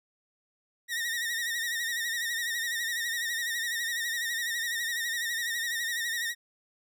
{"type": "tone with vibrato", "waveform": "sawtooth", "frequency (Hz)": 1864.7, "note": "A#6", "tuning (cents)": 0, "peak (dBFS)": -26, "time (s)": [0.88, 6.35], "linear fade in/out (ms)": 50, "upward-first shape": "sine", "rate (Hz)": 12, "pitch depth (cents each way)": 66, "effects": []}